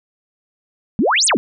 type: exponential two-way sweep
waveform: sine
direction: up then down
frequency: 181.9 to 9730 to 181.9 Hz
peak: -12 dBFS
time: 0.99-1.37 s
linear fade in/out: 0 ms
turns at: 1.26 s
effects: none